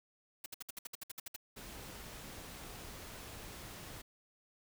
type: noise bursts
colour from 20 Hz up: white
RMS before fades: -44 dBFS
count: 12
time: 0.44-1.363 s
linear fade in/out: 5 ms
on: 21 ms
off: 61 ms
type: noise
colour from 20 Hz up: pink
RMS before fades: -49 dBFS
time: 1.56-4.02 s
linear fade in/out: 10 ms
effects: none